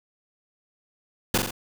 pink noise with echo, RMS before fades -20 dBFS, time 1.34-1.38 s, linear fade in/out 5 ms, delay 43 ms, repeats 3, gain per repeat -4 dB, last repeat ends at 1.509 s, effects none

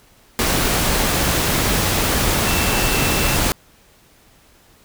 sine tone in noise, 2674 Hz, E7, 24 cents sharp, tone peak -26 dBFS, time 2.47-3.36 s, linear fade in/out 0 ms, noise pink, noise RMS -18 dBFS, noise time 0.39-3.52 s, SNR -11 dB, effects pink hiss -52 dBFS RMS until 4.84 s

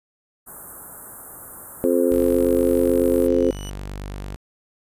white band-stop noise, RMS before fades -37 dBFS, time 0.46-3.28 s, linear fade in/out 20 ms, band 1500 to 8500 Hz, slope 48 dB/octave
harmonic tone, 87.31 Hz, F2, in tune, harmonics 3 / 4 / 5 / 6, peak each -21 / -21 / -21 / -21 dBFS, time 1.84-3.51 s, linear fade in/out 0 ms
sawtooth tone, 49 Hz, G1, in tune, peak -26 dBFS, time 2.11-4.36 s, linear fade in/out 0 ms
20% pulse tone with exponential growth, 2960 Hz, F#7, in tune, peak -30 dBFS, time 3.01-3.7 s, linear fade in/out 2 ms, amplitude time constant 150 ms
effects resampled to 32000 Hz

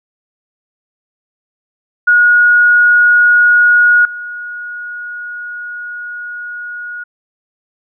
sine tone with level steps, 1447 Hz, F#6, 39 cents flat, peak -5 / -22 dBFS, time 2.07-7.04 s, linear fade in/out 10 ms, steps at 4.05 s, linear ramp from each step 2 ms, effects none

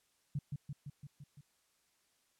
sine tone with echo, 143.1 Hz, D3, 45 cents flat, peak -33 dBFS, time 0.35-0.39 s, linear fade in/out 5 ms, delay 170 ms, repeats 6, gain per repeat -3 dB, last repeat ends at 1.41 s, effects white hiss -75 dBFS RMS until 2.39 s + low-pass 11000 Hz 12 dB/octave

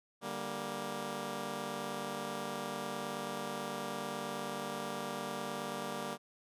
10% pulse chord, G minor, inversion second, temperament just, 147 / 196 / 235.2 Hz, D3 / G3 / Bb3, +2 / 0 / +16 cents, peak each -38 / -34 / -33 dBFS, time 0.21-6.18 s, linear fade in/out 50 ms, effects resampled to 32000 Hz

